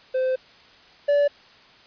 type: tone pair in turn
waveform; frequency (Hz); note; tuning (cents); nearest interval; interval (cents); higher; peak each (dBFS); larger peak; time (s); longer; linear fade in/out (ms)
triangle; 517 / 576.5; C5 / D5; -21 / -32; major second; 189; second; -18 / -14; second; 0.14-0.36 / 1.08-1.28; first; 10
effects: white hiss -51 dBFS RMS until 1.86 s + resampled to 11025 Hz